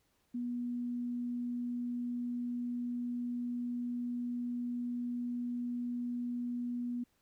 sine tone, 242.6 Hz, B3, 31 cents flat, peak -34 dBFS, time 0.34-7.04 s, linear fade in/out 10 ms, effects pink hiss -75 dBFS RMS until 7.21 s

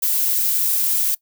violet noise with flanger, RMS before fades -19 dBFS, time 0.02-1.15 s, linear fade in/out 10 ms, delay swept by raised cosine 1.4 to 7.1 ms, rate 2.7 Hz, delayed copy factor -0.5, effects noise-tail reverb RT60 0.1 s tail -22 dB re dry

